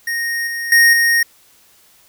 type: tone with level steps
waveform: square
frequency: 1860 Hz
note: A#6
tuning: 4 cents flat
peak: -19 / -22 / -8 / -12 dBFS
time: 0.07-1.23 s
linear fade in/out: 5 ms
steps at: 0.47 / 0.72 / 0.93 s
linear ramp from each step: 2 ms
effects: white hiss -51 dBFS RMS until 2.08 s